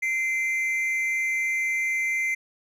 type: tone pair together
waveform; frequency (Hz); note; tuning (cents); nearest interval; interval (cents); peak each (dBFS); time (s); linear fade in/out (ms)
triangle; 2073 / 2349; C7 / D7; -17 / 0; major second; 217; -22 / -30; 0.02-2.35; 10
effects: none